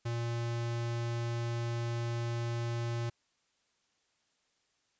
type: tone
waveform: square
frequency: 117.6 Hz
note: A#2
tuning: 16 cents sharp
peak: -33 dBFS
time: 0.05-3.1 s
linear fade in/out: 10 ms
effects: white hiss -75 dBFS RMS until 4.99 s + resampled to 16000 Hz